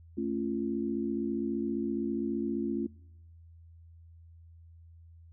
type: chord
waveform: sine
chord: A augmented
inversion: none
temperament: just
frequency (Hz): 220 / 275 / 343.8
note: A3 / C#4 / E#4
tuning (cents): 0 / -14 / -27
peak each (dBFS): -34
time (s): 0.17-2.87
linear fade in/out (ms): 10
effects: noise-tail reverb RT60 0.9 s tail -26 dB re dry + added 83 Hz sine -51 dBFS peak until 5.32 s